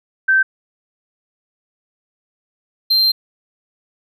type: tone pair in turn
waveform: sine / triangle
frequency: 1552 / 4154 Hz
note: G6 / C8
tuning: -18 / -13 cents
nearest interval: octave + perfect fourth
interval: 1705 cents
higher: second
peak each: -10 dBFS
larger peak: neither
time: 0.28-0.43 / 2.9-3.12 s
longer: second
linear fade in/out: 10 ms
effects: none